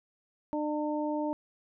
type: harmonic tone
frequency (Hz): 300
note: D4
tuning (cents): +37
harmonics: 1 / 2 / 3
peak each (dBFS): -31 / -34 / -36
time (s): 0.53-1.33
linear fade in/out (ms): 0
effects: none